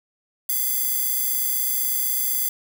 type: tone with high-pass filter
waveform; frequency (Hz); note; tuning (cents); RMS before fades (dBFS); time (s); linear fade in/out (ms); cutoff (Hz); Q
square; 682; F5; -41; -23; 0.49-2.49; 5; 12000; 0.59
effects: none